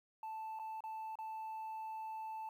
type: tone with dropouts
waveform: sine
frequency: 880 Hz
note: A5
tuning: in tune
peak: -39 dBFS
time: 0.23-2.49 s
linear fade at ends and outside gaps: 2 ms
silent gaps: 0.59-0.596 / 0.806-0.838 / 1.155-1.187 s
effects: tanh soft clip ceiling -41 dBFS + 12-bit